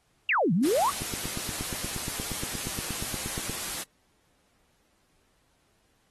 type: exponential two-way sweep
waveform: sine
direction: down then up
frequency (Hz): 2918 to 153.2 to 1198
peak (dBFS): -21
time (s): 0.29-0.9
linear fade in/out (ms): 2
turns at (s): 0.53
type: noise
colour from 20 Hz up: white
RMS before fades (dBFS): -34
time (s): 0.63-3.84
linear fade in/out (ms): 20
type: click train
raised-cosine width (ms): 3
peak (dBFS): -22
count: 22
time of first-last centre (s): 1.02-3.496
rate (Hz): 8.48
effects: pink hiss -69 dBFS RMS until 6.1 s + AAC 32 kbps